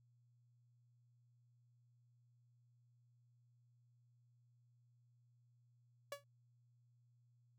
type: tone with exponential decay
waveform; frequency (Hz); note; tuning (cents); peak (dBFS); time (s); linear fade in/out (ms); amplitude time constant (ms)
sawtooth; 568; C#5; +42; -37; 6.12-6.24; 2; 25
effects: added 120 Hz sine -70 dBFS peak until 7.58 s